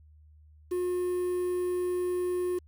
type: tone with quantisation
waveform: triangle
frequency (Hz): 359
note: F4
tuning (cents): +48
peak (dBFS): -25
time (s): 0.71-2.59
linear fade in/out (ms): 10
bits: 8
effects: added 76 Hz sine -53 dBFS peak until 2.67 s